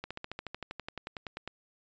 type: slowing click train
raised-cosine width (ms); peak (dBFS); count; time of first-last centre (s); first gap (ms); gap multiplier
0.3; -22; 18; 0.04-1.476; 66; 1.03
effects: resampled to 16000 Hz